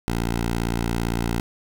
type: tone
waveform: 10% pulse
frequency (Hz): 57.7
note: A#1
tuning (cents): -17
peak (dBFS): -14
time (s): 0.08-1.4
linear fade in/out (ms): 0
effects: none